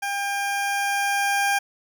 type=tone with level ramp; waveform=20% pulse; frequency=801 Hz; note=G5; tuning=37 cents sharp; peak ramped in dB=-20 to -14 dBFS; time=0.02-1.59 s; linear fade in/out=10 ms; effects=none